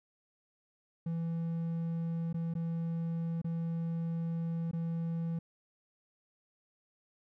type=tone with dropouts; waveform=triangle; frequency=166.2 Hz; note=E3; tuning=15 cents sharp; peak=-30 dBFS; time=1.06-5.39 s; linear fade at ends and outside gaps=5 ms; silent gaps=2.329-2.342 / 2.539-2.551 / 3.417-3.444 / 4.713-4.731 s; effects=none